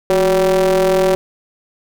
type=ring-modulated tone; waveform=square; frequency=98 Hz; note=G2; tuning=in tune; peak=-9 dBFS; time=0.1-1.15 s; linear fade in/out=0 ms; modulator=469 Hz; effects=none